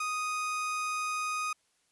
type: tone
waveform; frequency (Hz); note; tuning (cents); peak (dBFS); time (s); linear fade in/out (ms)
30% pulse; 1244.5; D#6; 0; -28; 0-1.53; 5
effects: white hiss -72 dBFS RMS until 1.91 s + resampled to 24000 Hz